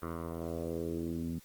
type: tone with low-pass filter sweep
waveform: 10% pulse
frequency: 83.2 Hz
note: E2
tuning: 17 cents sharp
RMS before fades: -37 dBFS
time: 0.02-1.39 s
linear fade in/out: 5 ms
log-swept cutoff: 1300 to 210 Hz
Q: 2.6
effects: white hiss -60 dBFS RMS until 1.44 s + Opus 24 kbps